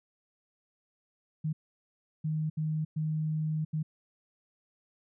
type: tone bursts at uneven times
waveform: sine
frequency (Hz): 155.56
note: D#3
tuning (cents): 0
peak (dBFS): -28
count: 5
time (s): 1.44-1.53 / 2.24-2.5 / 2.57-2.85 / 2.96-3.65 / 3.73-3.83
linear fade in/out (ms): 10
effects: none